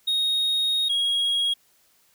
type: tone pair in turn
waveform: triangle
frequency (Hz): 3737 / 3295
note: A#7 / G#7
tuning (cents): +4 / -14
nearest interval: major second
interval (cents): 218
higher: first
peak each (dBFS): -19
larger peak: neither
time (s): 0.07-0.89 / 0.89-1.54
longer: first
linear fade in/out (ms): 10
effects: white hiss -62 dBFS RMS until 2.14 s